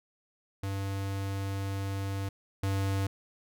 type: tone pair in turn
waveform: square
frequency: 98 / 97.6 Hz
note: G2 / G2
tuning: 0 / -7 cents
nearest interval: unison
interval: 7 cents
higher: first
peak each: -32 / -28 dBFS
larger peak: second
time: 0.63-2.29 / 2.63-3.07 s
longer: first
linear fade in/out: 5 ms
effects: none